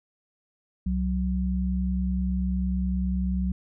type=tone pair together; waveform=sine; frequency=65.41 / 185.65 Hz; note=C2 / F#3; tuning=0 / +6 cents; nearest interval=octave + tritone; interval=1806 cents; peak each=-26 dBFS; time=0.86-3.52 s; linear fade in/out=5 ms; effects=none